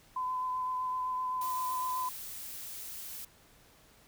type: tone with vibrato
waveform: sine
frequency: 1015 Hz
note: B5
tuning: 47 cents sharp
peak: -31 dBFS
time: 0.16-2.09 s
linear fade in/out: 5 ms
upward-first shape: sine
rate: 7.8 Hz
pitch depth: 13 cents each way
type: noise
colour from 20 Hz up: blue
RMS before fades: -43 dBFS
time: 1.41-3.25 s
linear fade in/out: 5 ms
effects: pink hiss -61 dBFS RMS until 4.07 s